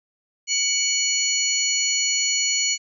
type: tone cluster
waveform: sine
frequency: 2255 / 2955 / 4371 / 5900 / 6840 Hz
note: C#7 / F#7 / C#8 / F#8 / A8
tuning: +29 / -3 / -25 / -6 / -50 cents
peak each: -27 / -29 / -25 / -28 / -23 dBFS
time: 0.47-2.78 s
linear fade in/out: 50 ms
effects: none